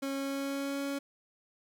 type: tone with pitch glide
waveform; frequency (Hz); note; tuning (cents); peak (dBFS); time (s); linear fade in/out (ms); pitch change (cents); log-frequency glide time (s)
30% pulse; 273.8 to 279.1; C#4 to C#4; -21 to +12; -30; 0.02-0.99; 10; +33; 0.14-0.82
effects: none